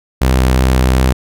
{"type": "tone with vibrato", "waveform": "sawtooth", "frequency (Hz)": 64.1, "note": "C2", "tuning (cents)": -35, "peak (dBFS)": -5, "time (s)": [0.21, 1.13], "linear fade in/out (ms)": 10, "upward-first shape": "triangle", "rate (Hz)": 2.8, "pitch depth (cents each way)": 14, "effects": []}